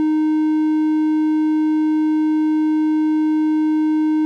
triangle tone, 309.4 Hz, D#4, 10 cents flat, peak -12 dBFS, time 0-4.25 s, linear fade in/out 0 ms, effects none

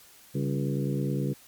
harmonic tone with a mistuned harmonic, 69.7 Hz, C#2, 10 cents sharp, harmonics 2 / 3 / 4 / 5 / 6 / 7, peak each -28 / -32 / -34 / -36 / -38 / -39 dBFS, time 0.34-1.34 s, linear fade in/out 20 ms, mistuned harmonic 3, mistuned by -100 cents, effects white hiss -54 dBFS RMS until 1.47 s + MP3 96 kbps

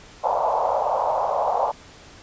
white band-pass noise, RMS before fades -22 dBFS, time 0.23-1.72 s, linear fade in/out 20 ms, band 530 to 980 Hz, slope 48 dB/octave, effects pink hiss -46 dBFS RMS until 2.22 s + resampled to 16000 Hz

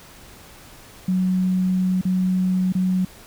sine tone with dropouts, 184.9 Hz, F#3, 1 cent flat, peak -17 dBFS, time 1.08-3.05 s, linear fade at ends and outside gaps 5 ms, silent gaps 2.013-2.051 / 2.724-2.75 s, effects pink hiss -45 dBFS RMS until 3.26 s

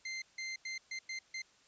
sawtooth tone bursts at uneven times, 2084 Hz, C7, 7 cents flat, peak -35 dBFS, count 6, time 0.05-0.22 / 0.38-0.56 / 0.65-0.78 / 0.91-0.99 / 1.09-1.19 / 1.34-1.42 s, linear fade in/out 5 ms, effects white hiss -66 dBFS RMS until 1.67 s + resampled to 16000 Hz

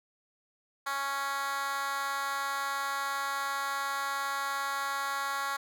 10% pulse tone with high-pass filter, 277.2 Hz, C#4, in tune, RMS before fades -33 dBFS, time 0.86-5.57 s, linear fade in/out 10 ms, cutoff 1100 Hz, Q 1.9, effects none

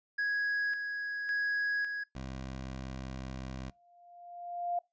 triangle tone with tremolo, 1661.2 Hz, G#6, in tune, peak -27 dBFS, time 0.18-2.04 s, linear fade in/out 10 ms, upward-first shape square, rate 0.9 Hz, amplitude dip 45%
15% pulse tone with pitch glide, 65.5 to 65.12 Hz, C2 to C2, +2 to -8 cents, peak -33 dBFS, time 2.15-3.7 s, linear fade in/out 5 ms, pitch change -10 cents, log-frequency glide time 2.51-3.47 s
sine tone with exponential growth, 700 Hz, F5, 4 cents sharp, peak -28 dBFS, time 3.68-4.79 s, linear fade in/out 5 ms, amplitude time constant 240 ms
effects noise-tail reverb RT60 0.2 s tail -23 dB re dry + resampled to 16000 Hz

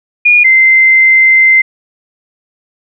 sine tone pair in turn, 2438 / 2077 Hz, D#7 / C7, -36 / -13 cents, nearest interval minor third, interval 277 cents, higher first, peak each -3 dBFS, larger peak neither, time 0.25-0.44 / 0.44-1.62 s, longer second, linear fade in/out 10 ms, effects none

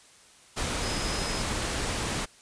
sine tone in noise, 5080 Hz, D#8, 35 cents sharp, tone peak -37 dBFS, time 0.82-1.43 s, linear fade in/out 20 ms, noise pink, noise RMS -30 dBFS, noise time 0.56-2.26 s, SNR -10 dB, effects white hiss -55 dBFS RMS until 2.41 s + resampled to 22050 Hz

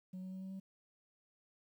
sine tone with pitch steps, 185 / 186.72 / 188.45 / 190.2 / 191.97 Hz, F#3 / F#3 / F#3 / F#3 / G3, 0 / +16 / +32 / +48 / -36 cents, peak -40 dBFS, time 0.13-0.6 s, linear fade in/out 10 ms, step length 94 ms, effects tanh soft clip ceiling -42 dBFS + 12-bit

